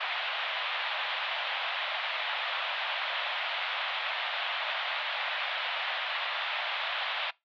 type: band-pass noise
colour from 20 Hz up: white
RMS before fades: -33 dBFS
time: 0-7.31 s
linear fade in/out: 10 ms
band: 600 to 3600 Hz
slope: 48 dB/octave
effects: noise-tail reverb RT60 0.2 s tail -22 dB re dry